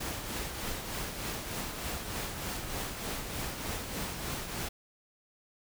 pink noise with tremolo, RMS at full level -35 dBFS, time 0-4.69 s, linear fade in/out 10 ms, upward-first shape triangle, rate 3.3 Hz, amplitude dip 50%, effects none

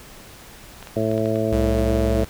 clicks, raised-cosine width 0.3 ms, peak -22 dBFS, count 7, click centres 0.827 / 0.872 / 1.115 / 1.179 / 1.258 / 1.358 / 1.785 s
harmonic tone, 110 Hz, A2, in tune, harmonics 1 / 2 / 3 / 4 / 5 / 6, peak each -26 / -26 / -26 / -26 / -26 / -26 dBFS, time 0.96-2.24 s, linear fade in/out 5 ms
square tone with vibrato, 64.9 Hz, C2, 13 cents flat, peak -22 dBFS, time 1.52-2.25 s, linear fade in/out 5 ms, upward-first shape triangle, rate 2.5 Hz, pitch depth 34 cents each way
effects pink hiss -43 dBFS RMS until 2.29 s

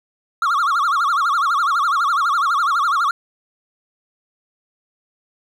triangle tone with vibrato, 1244.5 Hz, D#6, in tune, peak -13 dBFS, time 0.42-3.11 s, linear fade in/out 2 ms, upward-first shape sine, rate 12 Hz, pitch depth 220 cents each way, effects none

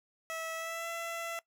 15% pulse tone with pitch glide, 650 to 671 Hz, E5 to E5, -24 to +31 cents, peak -30 dBFS, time 0.3-1.39 s, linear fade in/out 0 ms, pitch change +55 cents, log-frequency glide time 0.55-0.88 s, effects noise-tail reverb RT60 0.1 s tail -19 dB re dry

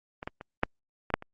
clicks, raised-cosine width 0.5 ms, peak -22 / -18 / -26 / -8 / -19 / -7 / -27 dBFS, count 7, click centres 0.229 / 0.275 / 0.411 / 0.634 / 1.103 / 1.14 / 1.224 s, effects Opus 48 kbps

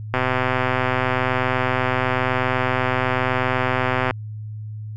click train, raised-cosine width 0.5 ms, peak -5 dBFS, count 509, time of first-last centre 0.14-4.109 s, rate 128 Hz, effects added 107 Hz sine -29 dBFS peak until 4.96 s

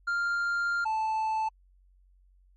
triangle tone pair in turn, 1396.9 / 876.9 Hz, F6 / A5, 0 / -6 cents, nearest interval minor sixth, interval 806 cents, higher first, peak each -24 dBFS, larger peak neither, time 0.07-0.85 / 0.85-1.49 s, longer first, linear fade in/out 10 ms, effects added 46 Hz sine -58 dBFS peak until 2.56 s + MP3 32 kbps

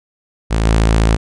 sawtooth tone with level steps, 55 Hz, A1, in tune, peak -9 / -6 dBFS, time 0.5-1.17 s, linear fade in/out 20 ms, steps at 0.65 s, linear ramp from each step 5 ms, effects resampled to 22050 Hz

